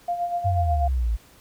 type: tone with tremolo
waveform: sine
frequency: 698.5 Hz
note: F5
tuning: in tune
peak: -21 dBFS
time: 0.08-0.88 s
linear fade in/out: 5 ms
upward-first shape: sine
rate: 8.2 Hz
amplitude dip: 60%
type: exponential sweep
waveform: sine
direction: down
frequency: 97.6 to 53.1 Hz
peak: -20 dBFS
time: 0.44-1.17 s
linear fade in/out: 20 ms
effects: pink hiss -53 dBFS RMS until 1.4 s